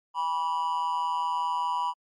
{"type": "tone with amplitude modulation", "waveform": "triangle", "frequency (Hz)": 980, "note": "B5", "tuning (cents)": -14, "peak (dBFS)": -20, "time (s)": [0.14, 1.94], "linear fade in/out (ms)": 50, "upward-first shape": "sine", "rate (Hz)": 165, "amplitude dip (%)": 75, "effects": ["MP3 48 kbps"]}